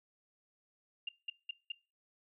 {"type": "tone bursts", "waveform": "sine", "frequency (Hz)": 2802, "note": "F7", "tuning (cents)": 5, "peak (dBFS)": -35, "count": 4, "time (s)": [1.07, 1.72], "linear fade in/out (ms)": 5, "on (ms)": 20, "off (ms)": 190, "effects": ["noise-tail reverb RT60 0.3 s tail -21 dB re dry"]}